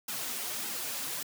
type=noise with flanger; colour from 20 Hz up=white; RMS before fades=-36 dBFS; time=0.08-1.23 s; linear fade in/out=5 ms; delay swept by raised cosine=1.7 to 6.4 ms; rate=1.7 Hz; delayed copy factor=-0.9; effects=high-pass 150 Hz 12 dB/octave